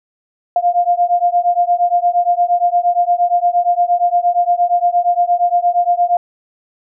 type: beating tone pair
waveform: sine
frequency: 698.5 / 707.1 Hz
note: F5 / F5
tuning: 0 / +21 cents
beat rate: 8.6 Hz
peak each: -14 dBFS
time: 0.56-6.17 s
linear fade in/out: 2 ms
effects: none